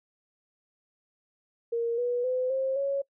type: tone with pitch steps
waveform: sine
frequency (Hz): 466.2 / 486.8 / 508.4 / 530.9 / 554.4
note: A#4 / B4 / C5 / C5 / C#5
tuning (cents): 0 / -25 / -50 / +25 / 0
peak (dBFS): -25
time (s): 1.72-3.02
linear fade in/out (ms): 10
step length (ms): 260
effects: noise-tail reverb RT60 0.1 s tail -22 dB re dry